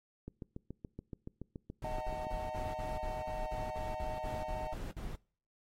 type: click train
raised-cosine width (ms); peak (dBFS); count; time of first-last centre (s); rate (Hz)
3; -30; 15; 0.28-2.269; 7.04
type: noise bursts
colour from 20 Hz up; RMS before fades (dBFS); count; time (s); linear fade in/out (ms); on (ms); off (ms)
brown; -41; 14; 1.82-5.156; 2; 190; 52
type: chord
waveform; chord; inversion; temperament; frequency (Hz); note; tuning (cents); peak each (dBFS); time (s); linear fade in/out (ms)
triangle; D# diminished; none; just; 622.3 / 746.7 / 896; D#5 / F#5 / A5; 0 / +16 / +31; -39 / -42 / -41; 1.84-4.74; 5
effects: noise-tail reverb RT60 0.5 s tail -24 dB re dry + AAC 48 kbps